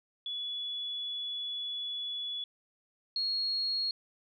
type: tone pair in turn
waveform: sine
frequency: 3412 / 4299 Hz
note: G#7 / C8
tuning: +46 / +46 cents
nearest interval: major third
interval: 400 cents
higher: second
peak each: -34 / -29 dBFS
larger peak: second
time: 0.26-2.44 / 3.16-3.91 s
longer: first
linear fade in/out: 2 ms
effects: none